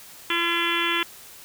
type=harmonic tone; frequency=340.4 Hz; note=F4; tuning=44 cents flat; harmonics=1 / 3 / 4 / 5 / 6 / 7 / 8 / 9 / 10; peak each=-30 / -30 / -30 / -30 / -30 / -30 / -30 / -30 / -30 dBFS; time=0.3-1.03 s; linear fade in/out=2 ms; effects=white hiss -45 dBFS RMS until 1.44 s